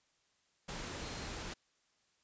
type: tone in noise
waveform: sine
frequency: 4182 Hz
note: C8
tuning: 2 cents flat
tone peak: -54 dBFS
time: 1.03-1.27 s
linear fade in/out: 10 ms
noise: pink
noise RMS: -43 dBFS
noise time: 0.68-1.54 s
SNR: -14 dB
effects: white hiss -75 dBFS RMS until 2.23 s + resampled to 16000 Hz